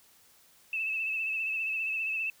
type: tone with vibrato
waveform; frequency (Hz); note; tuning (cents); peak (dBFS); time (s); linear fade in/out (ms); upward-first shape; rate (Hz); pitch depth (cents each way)
sine; 2621; E7; -11; -29; 0.73-2.3; 2; sine; 15; 42
effects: white hiss -61 dBFS RMS until 2.4 s